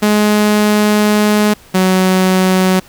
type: tone pair in turn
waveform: sawtooth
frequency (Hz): 210.1 / 186.54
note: G#3 / F#3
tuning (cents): +20 / +14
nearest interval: major second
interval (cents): 206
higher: first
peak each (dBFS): -5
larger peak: neither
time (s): 0.02-1.54 / 1.74-2.8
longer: first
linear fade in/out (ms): 10
effects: pink hiss -42 dBFS RMS until 2.88 s